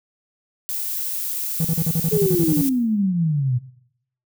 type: noise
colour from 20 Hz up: violet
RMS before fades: -26 dBFS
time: 0.69-2.69 s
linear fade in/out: 0 ms
type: tone bursts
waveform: triangle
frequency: 162.6 Hz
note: E3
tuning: 23 cents flat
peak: -16 dBFS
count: 12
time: 1.6-2.615 s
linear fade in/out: 2 ms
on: 47 ms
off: 41 ms
type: exponential sweep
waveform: sine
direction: down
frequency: 440 to 120.1 Hz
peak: -17 dBFS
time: 2.11-3.59 s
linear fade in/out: 20 ms
effects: noise-tail reverb RT60 0.7 s tail -17 dB re dry